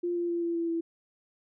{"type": "tone with pitch steps", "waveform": "sine", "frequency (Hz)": [349.2, 345.8, 342.4, 339.1, 335.7, 332.5], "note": ["F4", "F4", "F4", "E4", "E4", "E4"], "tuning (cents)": [0, -17, -34, 49, 32, 15], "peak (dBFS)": -27, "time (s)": [0.03, 0.81], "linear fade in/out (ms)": 10, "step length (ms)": 130, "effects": []}